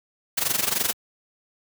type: noise with amplitude modulation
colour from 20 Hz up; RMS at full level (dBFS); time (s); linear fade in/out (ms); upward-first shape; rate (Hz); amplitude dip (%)
white; -21; 0.37-0.93; 10; sine; 23.2; 80
effects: high-pass 80 Hz 12 dB/octave